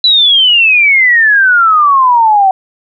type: exponential sweep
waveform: sine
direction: down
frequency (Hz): 4006 to 750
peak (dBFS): -4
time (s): 0.04-2.51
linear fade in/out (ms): 2
effects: none